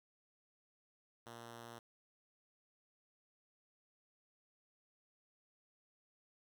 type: tone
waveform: 5% pulse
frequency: 117.3 Hz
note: A#2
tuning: 11 cents sharp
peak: -39 dBFS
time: 1.26-1.79 s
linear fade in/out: 5 ms
effects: 13-bit